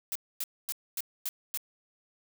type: noise bursts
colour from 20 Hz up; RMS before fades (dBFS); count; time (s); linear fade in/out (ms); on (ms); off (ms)
blue; -33; 6; 0.12-1.574; 0; 34; 250
effects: none